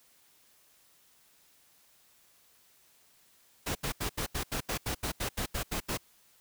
pink noise bursts, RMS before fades -33 dBFS, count 14, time 3.66-5.975 s, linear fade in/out 10 ms, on 92 ms, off 79 ms, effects white hiss -64 dBFS RMS until 6.4 s

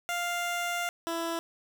15% pulse tone pair in turn, 698.5 / 333.1 Hz, F5 / E4, 0 / +18 cents, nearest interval octave + minor second, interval 1282 cents, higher first, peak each -23 / -24 dBFS, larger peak first, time 0.09-0.89 / 1.07-1.39 s, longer first, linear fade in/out 0 ms, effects none

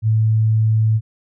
sine tone, 110 Hz, A2, in tune, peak -12 dBFS, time 0.02-1.01 s, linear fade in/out 50 ms, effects none

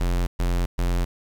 square tone bursts, 43.86 Hz, F1, 8 cents sharp, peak -21 dBFS, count 3, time 0-1.05 s, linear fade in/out 10 ms, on 270 ms, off 120 ms, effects 8-bit

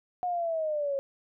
sine linear sweep, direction down, 727 to 543 Hz, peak -27 dBFS, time 0.23-0.99 s, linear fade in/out 0 ms, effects none

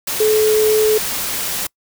sine tone in noise, 430.9 Hz, A4, 36 cents flat, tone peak -11 dBFS, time 0.2-0.98 s, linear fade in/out 5 ms, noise white, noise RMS -22 dBFS, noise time 0.07-1.67 s, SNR +8 dB, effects noise-tail reverb RT60 0.1 s tail -26 dB re dry

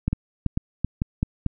two click trains, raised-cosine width 5 ms, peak -10 / -9 dBFS, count 4 / 4, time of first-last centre 0.13-1.463 / 0.08-1.229 s, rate 2.25 / 2.61 Hz, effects none

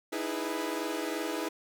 sawtooth chord, E major seventh, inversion third, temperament equal with one note detuned, 306.7 / 329.6 / 415.3 / 493.9 Hz, D#4 / E4 / G#4 / B4, -25 / 0 / 0 / 0 cents, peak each -33 / -32 / -34 / -35 dBFS, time 0.12-1.49 s, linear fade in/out 10 ms, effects none

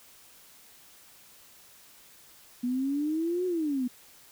sine exponential two-way sweep, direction up then down, 241.5 to 370 to 241.5 Hz, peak -26 dBFS, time 2.63-3.88 s, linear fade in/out 10 ms, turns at 3.46 s, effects white hiss -55 dBFS RMS until 4.31 s

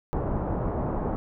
pink low-pass noise, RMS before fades -28 dBFS, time 0.13-1.16 s, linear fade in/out 0 ms, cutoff 1000 Hz, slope 24 dB/octave, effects none

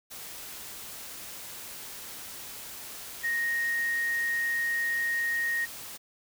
sine tone in noise, 1866 Hz, A#6, 1 cent sharp, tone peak -26 dBFS, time 3.23-5.66 s, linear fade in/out 20 ms, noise white, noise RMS -42 dBFS, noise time 0.1-5.98 s, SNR +13 dB, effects none

